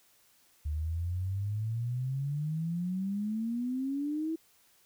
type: exponential sweep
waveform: sine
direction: up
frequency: 73.42 to 328.2 Hz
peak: -30 dBFS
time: 0.65-4.36 s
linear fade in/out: 10 ms
effects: white hiss -65 dBFS RMS until 4.85 s